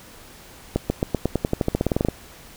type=accelerating click train; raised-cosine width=2 ms; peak=-6 dBFS; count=18; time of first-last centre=0.76-2.086 s; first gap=140 ms; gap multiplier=0.92; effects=pink hiss -45 dBFS RMS until 2.56 s